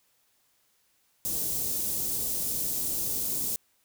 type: band-stop noise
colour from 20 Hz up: white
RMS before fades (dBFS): -30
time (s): 1.25-3.56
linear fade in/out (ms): 0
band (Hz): 410 to 7000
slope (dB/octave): 12
effects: white hiss -69 dBFS RMS until 3.84 s